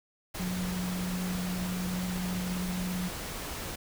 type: tone in noise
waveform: sine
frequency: 181.5 Hz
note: F#3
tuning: 33 cents flat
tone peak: -31 dBFS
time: 0.39-3.09 s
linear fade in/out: 10 ms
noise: pink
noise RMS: -38 dBFS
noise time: 0.34-3.76 s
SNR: +4 dB
effects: none